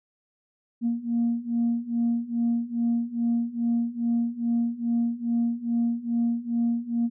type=beating tone pair; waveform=sine; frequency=233.3 / 235.7 Hz; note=A#3 / A#3; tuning=+2 / +19 cents; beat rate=2.4 Hz; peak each=-26 / -24 dBFS; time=0.81-7.1 s; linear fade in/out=50 ms; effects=tanh soft clip ceiling -17 dBFS